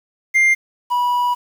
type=tone pair in turn; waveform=triangle; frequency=2100 / 976.6 Hz; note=C7 / B5; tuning=+6 / -20 cents; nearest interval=octave + minor second; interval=1326 cents; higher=first; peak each=-9 / -13 dBFS; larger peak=first; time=0.34-0.55 / 0.9-1.35 s; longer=second; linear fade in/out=20 ms; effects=7-bit